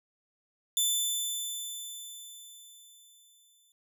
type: tone with exponential decay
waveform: 15% pulse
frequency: 3520 Hz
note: A7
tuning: in tune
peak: -17 dBFS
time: 0.77-3.72 s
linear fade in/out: 1 ms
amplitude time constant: 640 ms
effects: none